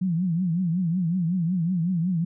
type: tone with vibrato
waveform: sine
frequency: 174.61 Hz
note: F3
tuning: in tune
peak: -21 dBFS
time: 0.01-2.25 s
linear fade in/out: 10 ms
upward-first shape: triangle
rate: 5.4 Hz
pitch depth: 170 cents each way
effects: none